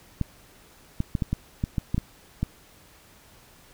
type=clicks; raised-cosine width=5 ms; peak=-12 dBFS; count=10; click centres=0.213 / 1.004 / 1.152 / 1.222 / 1.33 / 1.639 / 1.782 / 1.945 / 1.98 / 2.43 s; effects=pink hiss -54 dBFS RMS until 3.73 s